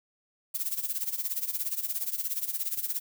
violet noise with tremolo, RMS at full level -29 dBFS, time 0.54-3 s, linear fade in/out 10 ms, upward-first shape sine, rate 17 Hz, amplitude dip 80%, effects none

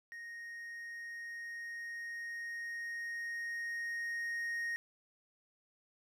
triangle tone with level ramp, 1864.7 Hz, A#6, in tune, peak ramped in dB -43 to -33 dBFS, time 0.12-4.76 s, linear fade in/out 0 ms, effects none

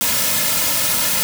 white noise with comb filter, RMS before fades -18 dBFS, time 0.01-1.23 s, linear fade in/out 0 ms, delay 2.6 ms, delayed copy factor -0.8, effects none

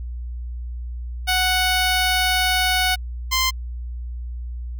10% pulse tone pair in turn, 740 / 1042.3 Hz, F#5 / C6, 0 / -7 cents, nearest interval tritone, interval 593 cents, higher second, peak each -9 dBFS, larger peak neither, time 1.27-2.96 / 3.31-3.51 s, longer first, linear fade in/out 20 ms, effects added 60 Hz sine -27 dBFS peak until 4.79 s

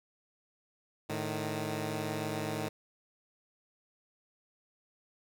10% pulse tone pair together, 108.8 / 153.87 Hz, A2 / D#3, -19 / -19 cents, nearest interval tritone, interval 600 cents, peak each -28 dBFS, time 1.09-2.69 s, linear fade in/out 10 ms, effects none

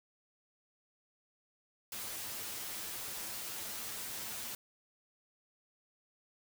white noise with comb filter, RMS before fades -42 dBFS, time 1.92-4.55 s, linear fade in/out 2 ms, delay 9.1 ms, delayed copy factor +0.65, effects none

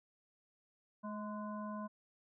harmonic tone with a mistuned harmonic, 211.5 Hz, G#3, 32 cents sharp, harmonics 1 / 3 / 5 / 7, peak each -42 / -48 / -46 / -57 dBFS, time 1.03-1.88 s, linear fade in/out 20 ms, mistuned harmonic 5, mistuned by -42 cents, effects none

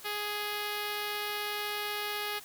5% pulse tone with notch filter, 416 Hz, G#4, 3 cents sharp, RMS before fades -35 dBFS, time 0.04-2.4 s, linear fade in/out 20 ms, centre 6800 Hz, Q 1.2, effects white hiss -50 dBFS RMS until 2.44 s

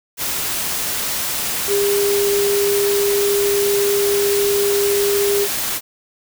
sine tone in noise, 404 Hz, G#4, 48 cents flat, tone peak -15 dBFS, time 1.67-5.48 s, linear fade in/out 50 ms, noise white, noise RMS -22 dBFS, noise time 0.17-5.81 s, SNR +4 dB, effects none

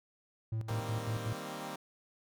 triangle tone with tremolo, 111 Hz, A2, 16 cents sharp, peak -30 dBFS, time 0.52-1.33 s, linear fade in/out 5 ms, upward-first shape square, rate 5.4 Hz, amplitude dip 65%
10% pulse chord, C minor seventh, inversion first, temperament equal, 155.56 / 196 / 233.1 / 261.6 Hz, Eb3 / G3 / Bb3 / C4, 0 / 0 / 0 / 0 cents, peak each -37 dBFS, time 0.68-1.76 s, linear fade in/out 5 ms
effects none

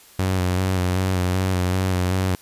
sawtooth tone with vibrato, 92.3 Hz, F#2, 4 cents flat, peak -15 dBFS, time 0.19-2.35 s, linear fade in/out 0 ms, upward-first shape square, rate 2.6 Hz, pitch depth 31 cents each way, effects white hiss -49 dBFS RMS until 2.41 s + resampled to 32000 Hz

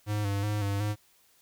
square tone with vibrato, 102.4 Hz, G#2, 24 cents flat, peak -28 dBFS, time 0.06-0.96 s, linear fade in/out 50 ms, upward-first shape square, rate 2.7 Hz, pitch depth 41 cents each way, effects white hiss -64 dBFS RMS until 1.41 s

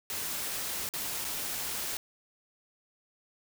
white noise with dropouts, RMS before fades -35 dBFS, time 0.1-1.97 s, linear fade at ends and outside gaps 1 ms, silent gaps 0.89-0.937 / 1.245-1.249 s, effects none

